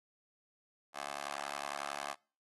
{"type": "tone with high-pass filter", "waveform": "15% pulse", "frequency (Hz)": 71, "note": "C#2", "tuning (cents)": 42, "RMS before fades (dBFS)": -42, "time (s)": [0.93, 2.16], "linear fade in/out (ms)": 50, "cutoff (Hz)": 810, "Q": 1.5, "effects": ["noise-tail reverb RT60 0.4 s tail -26 dB re dry", "AAC 32 kbps"]}